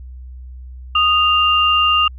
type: tone pair together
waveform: sine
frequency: 1239.6 / 2794 Hz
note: D#6 / F7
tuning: -7 / 0 cents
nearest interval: octave + major second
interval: 1407 cents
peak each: -14 dBFS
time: 0.95-2.08 s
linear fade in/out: 5 ms
effects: added 63 Hz sine -31 dBFS peak until 2.18 s